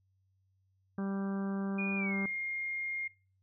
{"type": "harmonic tone", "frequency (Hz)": 196, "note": "G3", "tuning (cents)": 0, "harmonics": [1, 2, 3, 4, 5, 6, 7, 8], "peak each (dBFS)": [-33, -43, -48, -50, -53, -50, -55, -52], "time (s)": [0.98, 2.26], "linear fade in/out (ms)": 2}
{"type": "tone with pitch glide", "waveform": "sine", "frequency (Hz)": [2443, 2127], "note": ["D#7", "C7"], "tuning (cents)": [-32, 28], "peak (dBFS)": -34, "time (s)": [1.78, 3.08], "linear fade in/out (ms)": 10, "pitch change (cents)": -240, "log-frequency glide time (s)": [1.96, 2.15]}
{"effects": ["noise-tail reverb RT60 0.4 s tail -22 dB re dry", "added 95 Hz sine -70 dBFS peak until 3.42 s"]}